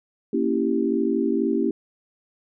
sine chord, A# diminished seventh, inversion none, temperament equal, 233.1 / 277.2 / 329.6 / 392 Hz, A#3 / C#4 / E4 / G4, 0 / 0 / 0 / 0 cents, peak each -25 dBFS, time 0.33-1.71 s, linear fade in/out 5 ms, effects none

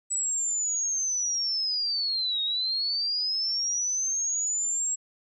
sine linear two-way sweep, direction down then up, 7902 to 3729 to 7650 Hz, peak -25 dBFS, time 0.1-4.96 s, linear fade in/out 20 ms, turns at 2.42 s, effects none

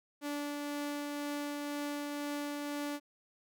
sawtooth tone with tremolo, 290.4 Hz, D4, 19 cents flat, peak -31 dBFS, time 0.21-3 s, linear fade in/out 50 ms, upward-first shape triangle, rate 2 Hz, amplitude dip 25%, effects none

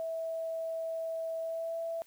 sine tone with pitch glide, 653 to 662.5 Hz, E5 to E5, -17 to +9 cents, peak -33 dBFS, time 0-2.02 s, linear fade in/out 0 ms, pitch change +26 cents, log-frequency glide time 1.4-1.78 s, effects white hiss -63 dBFS RMS until 2.06 s

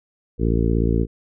harmonic tone, 56.7 Hz, A#1, 47 cents flat, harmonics 1 / 2 / 3 / 4 / 5 / 6 / 7 / 8, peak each -20 / -23 / -25 / -26 / -27 / -28 / -28 / -29 dBFS, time 0.38-1.07 s, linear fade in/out 50 ms, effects none

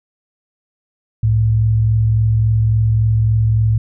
sine tone pair together, 66.42 / 110 Hz, C2 / A2, +27 / 0 cents, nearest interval major sixth, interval 873 cents, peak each -21 / -11 dBFS, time 1.23-3.78 s, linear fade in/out 5 ms, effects none

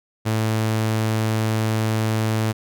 sawtooth tone, 110 Hz, A2, in tune, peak -15 dBFS, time 0.25-2.53 s, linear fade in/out 20 ms, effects none

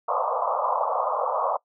white band-pass noise, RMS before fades -25 dBFS, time 0.08-1.57 s, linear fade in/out 5 ms, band 490 to 1200 Hz, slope 96 dB/octave, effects noise-tail reverb RT60 0.1 s tail -22 dB re dry

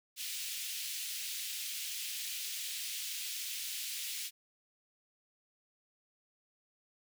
pink high-pass noise, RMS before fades -40 dBFS, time 0.16-4.31 s, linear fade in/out 50 ms, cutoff 2600 Hz, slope 24 dB/octave, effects none

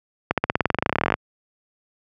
accelerating click train, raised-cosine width 0.5 ms, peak -3 dBFS, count 23, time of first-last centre 0.31-1.14 s, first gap 67 ms, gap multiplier 0.94, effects high-pass 80 Hz 12 dB/octave

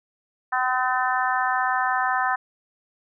harmonic tone, 254.6 Hz, C4, 47 cents flat, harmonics 3 / 4 / 5 / 6 / 7, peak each -25 / -26 / -27 / -28 / -28 dBFS, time 0.52-2.36 s, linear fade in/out 10 ms, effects none

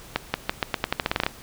accelerating click train, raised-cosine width 0.3 ms, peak -5 dBFS, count 14, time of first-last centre 0.16-1.265 s, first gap 180 ms, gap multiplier 0.86, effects pink hiss -45 dBFS RMS until 1.42 s

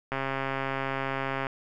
click train, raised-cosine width 0.5 ms, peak -15 dBFS, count 183, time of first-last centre 0.12-1.468 s, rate 135 Hz, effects none

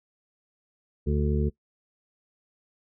harmonic tone, 73.3 Hz, D2, 3 cents flat, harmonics 1 / 2 / 3 / 5 / 6, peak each -25 / -28 / -30 / -32 / -33 dBFS, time 1.06-1.5 s, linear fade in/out 20 ms, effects noise-tail reverb RT60 0.1 s tail -21 dB re dry

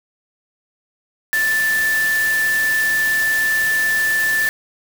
sine tone in noise, 1760 Hz, A6, in tune, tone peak -15 dBFS, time 1.33-4.49 s, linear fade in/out 0 ms, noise white, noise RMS -27 dBFS, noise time 1.33-4.49 s, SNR +9 dB, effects none

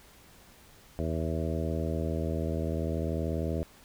harmonic tone with a mistuned harmonic, 80.3 Hz, E2, 45 cents flat, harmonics 1 / 2 / 3 / 4 / 5 / 6 / 7 / 8, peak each -32 / -35 / -37 / -38 / -39 / -40 / -40 / -41 dBFS, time 0.99-3.63 s, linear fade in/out 0 ms, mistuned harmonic 8, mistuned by +34 cents, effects pink hiss -56 dBFS RMS until 3.84 s

